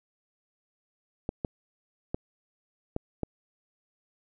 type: clicks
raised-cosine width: 2 ms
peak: -16 dBFS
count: 5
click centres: 1.291 / 1.448 / 2.145 / 2.964 / 3.233 s
effects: none